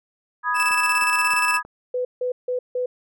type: chord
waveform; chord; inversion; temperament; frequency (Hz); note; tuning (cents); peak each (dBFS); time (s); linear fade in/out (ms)
sine; G# minor; first; equal; 987.8 / 1244.5 / 1661.2; B5 / D#6 / G#6; 0 / 0 / 0; -24; 0.43-1.63; 50
type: tone with tremolo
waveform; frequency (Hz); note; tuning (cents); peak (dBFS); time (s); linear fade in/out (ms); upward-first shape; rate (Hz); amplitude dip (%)
40% pulse; 2637; E7; 0; -18; 0.54-1.6; 50; square; 17; 50
type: click train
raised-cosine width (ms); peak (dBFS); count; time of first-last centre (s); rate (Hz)
1; -26; 4; 0.71-1.65; 3.19
type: tone bursts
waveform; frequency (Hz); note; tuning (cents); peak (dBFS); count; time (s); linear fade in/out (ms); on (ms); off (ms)
sine; 499.3; B4; +19; -21; 4; 1.94-2.86; 5; 110; 160
effects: none